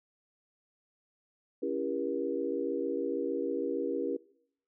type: chord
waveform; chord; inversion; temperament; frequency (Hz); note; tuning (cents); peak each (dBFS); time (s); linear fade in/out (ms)
sine; C# diminished seventh; none; just; 277.2 / 332.6 / 399.1 / 479; C#4 / E4 / G4 / Bb4; 0 / +16 / +31 / +47; -36 / -36 / -35 / -35; 1.62-4.17; 10
effects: noise-tail reverb RT60 0.7 s tail -23 dB re dry